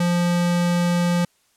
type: tone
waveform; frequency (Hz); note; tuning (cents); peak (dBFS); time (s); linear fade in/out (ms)
square; 174.61; F3; 0; -18; 0-1.25; 5
effects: white hiss -63 dBFS RMS until 1.56 s + low-pass 11000 Hz 12 dB/octave